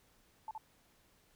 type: tone with echo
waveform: sine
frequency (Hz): 876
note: A5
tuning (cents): -8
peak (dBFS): -39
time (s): 0.48-0.51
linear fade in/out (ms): 2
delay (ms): 69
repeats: 1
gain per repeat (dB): -2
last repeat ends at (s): 0.579
effects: pink hiss -69 dBFS RMS until 1.35 s